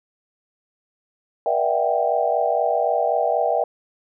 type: tone cluster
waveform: sine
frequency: 478.7 / 595 / 660 / 748 / 792 Hz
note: A#4 / D5 / E5 / F#5 / G5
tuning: +46 / +22 / +2 / +19 / +18 cents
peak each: -25 / -24 / -22 / -26 / -24 dBFS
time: 1.46-3.64 s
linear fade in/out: 2 ms
effects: none